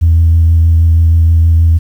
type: tone with vibrato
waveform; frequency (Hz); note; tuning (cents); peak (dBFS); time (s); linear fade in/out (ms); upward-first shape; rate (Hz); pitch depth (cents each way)
sine; 82.41; E2; 0; -3; 0.01-1.79; 20; triangle; 6.3; 20
effects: tanh soft clip ceiling -1 dBFS + 7-bit